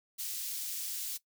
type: high-pass noise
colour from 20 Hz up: white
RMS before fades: -38 dBFS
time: 0.18-1.18 s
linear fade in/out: 20 ms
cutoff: 3800 Hz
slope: 12 dB/octave
effects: noise-tail reverb RT60 0.1 s tail -18 dB re dry